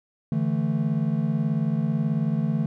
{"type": "chord", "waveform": "triangle", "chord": "D suspended second", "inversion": "none", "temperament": "just", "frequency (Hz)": [146.83, 165.19, 220.2], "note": ["D3", "E3", "A3"], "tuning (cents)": [0, 4, 2], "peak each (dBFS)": -24, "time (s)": [0.32, 2.66], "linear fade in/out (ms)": 2, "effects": []}